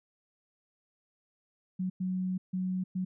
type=tone bursts at uneven times; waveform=sine; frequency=185 Hz; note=F#3; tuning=in tune; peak=-29 dBFS; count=4; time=1.79-1.9 / 2-2.38 / 2.53-2.84 / 2.95-3.05 s; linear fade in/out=10 ms; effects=none